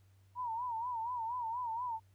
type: tone with vibrato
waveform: sine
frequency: 945 Hz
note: A#5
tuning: 23 cents sharp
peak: -35 dBFS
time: 0.35-2 s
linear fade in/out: 50 ms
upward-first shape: sine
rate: 4.2 Hz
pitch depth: 110 cents each way
effects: added 96 Hz sine -62 dBFS peak until 2.14 s + pink hiss -75 dBFS RMS until 2.14 s